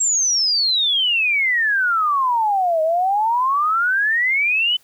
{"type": "exponential two-way sweep", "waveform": "sine", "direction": "down then up", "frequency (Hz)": [7650, 622.3, 3051], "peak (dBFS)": -15, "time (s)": [0, 4.77], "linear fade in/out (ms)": 10, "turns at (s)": 2.82, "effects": ["white hiss -56 dBFS RMS until 4.83 s"]}